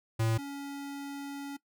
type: tone pair in turn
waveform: square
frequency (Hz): 112.5 / 280.9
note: A2 / C#4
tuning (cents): +39 / +23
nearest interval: octave + major third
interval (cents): 1584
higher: second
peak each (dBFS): -27 / -38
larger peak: first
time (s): 0.19-0.38 / 0.38-1.57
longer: second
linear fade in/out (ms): 10
effects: noise-tail reverb RT60 0.1 s tail -19 dB re dry